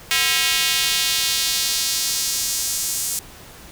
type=tone with high-pass filter sweep; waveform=square; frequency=146.83 Hz; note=D3; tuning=in tune; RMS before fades=-21 dBFS; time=0.11-3.19 s; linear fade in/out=0 ms; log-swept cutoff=2400 to 7700 Hz; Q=1.3; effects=pink hiss -42 dBFS RMS until 3.71 s